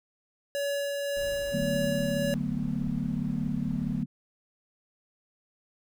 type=tone with tremolo; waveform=square; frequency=566 Hz; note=C#5; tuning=36 cents sharp; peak=-28 dBFS; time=0.55-2.34 s; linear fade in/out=0 ms; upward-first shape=sine; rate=1.8 Hz; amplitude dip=25%
type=noise; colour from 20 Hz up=brown; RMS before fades=-43 dBFS; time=1.16-4.03 s; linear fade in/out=2 ms
type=chord; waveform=sine; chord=B minor seventh; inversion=first; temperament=just; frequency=148.16 / 185.21 / 222.2 / 246.9 Hz; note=D3 / F#3 / A3 / B3; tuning=+16 / +2 / +17 / 0 cents; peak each=-33 dBFS; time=1.52-4.06 s; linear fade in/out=20 ms
effects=none